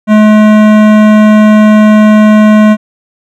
sine tone with hard clipping, 213.5 Hz, G#3, 48 cents sharp, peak -3 dBFS, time 0.07-2.77 s, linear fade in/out 50 ms, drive 17 dB, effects none

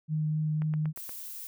sine tone with vibrato, 154.3 Hz, D#3, 14 cents flat, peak -26 dBFS, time 0.08-0.93 s, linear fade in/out 50 ms, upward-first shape triangle, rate 3.9 Hz, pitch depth 11 cents each way
click train, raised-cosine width 0.5 ms, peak -29 dBFS, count 5, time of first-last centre 0.62-1.093 s, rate 8.45 Hz
violet noise, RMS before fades -41 dBFS, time 0.96-1.47 s, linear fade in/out 0 ms
effects none

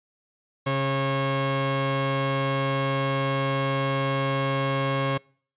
sawtooth tone pair together, 136.25 / 545 Hz, C#3 / C#5, -29 / -29 cents, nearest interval 2 octaves, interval 2400 cents, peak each -21 dBFS, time 0.66-5.18 s, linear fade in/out 10 ms, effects noise-tail reverb RT60 0.5 s tail -26 dB re dry + resampled to 8000 Hz

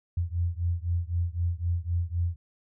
sine beating tone pair, 84.7 / 88.6 Hz, E2 / F2, +48 / +25 cents, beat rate 3.9 Hz, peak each -28 / -29 dBFS, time 0.17-2.36 s, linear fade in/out 5 ms, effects none

